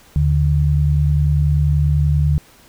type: tone pair together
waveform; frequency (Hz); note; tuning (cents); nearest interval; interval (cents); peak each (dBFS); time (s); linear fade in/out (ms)
sine; 76.58 / 146.83; D#2 / D3; -27 / 0; major seventh; 1127; -15; 0.16-2.38; 0
effects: pink hiss -48 dBFS RMS until 2.68 s